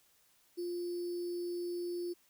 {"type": "tone with sample-and-hold", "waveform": "sine", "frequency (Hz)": 350, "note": "F4", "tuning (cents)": 4, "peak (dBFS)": -35, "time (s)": [0.57, 2.14], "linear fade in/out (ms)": 20, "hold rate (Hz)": 4900, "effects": ["white hiss -69 dBFS RMS until 2.29 s"]}